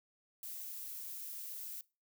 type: noise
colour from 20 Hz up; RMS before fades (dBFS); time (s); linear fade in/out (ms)
violet; -45; 0.43-1.81; 2
effects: noise-tail reverb RT60 0.3 s tail -22 dB re dry